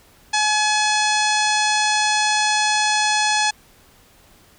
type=harmonic tone; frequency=849 Hz; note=G#5; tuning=38 cents sharp; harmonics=1 / 2 / 3 / 4 / 5 / 6 / 7 / 8 / 10; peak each=-20 / -23 / -25 / -26 / -27 / -28 / -28 / -29 / -30 dBFS; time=0.33-3.51 s; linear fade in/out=10 ms; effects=pink hiss -52 dBFS RMS until 4.58 s